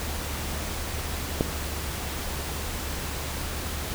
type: click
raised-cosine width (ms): 2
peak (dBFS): -8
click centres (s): 1.409
effects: added 73 Hz sine -34 dBFS peak until 3.94 s + pink hiss -33 dBFS RMS until 3.94 s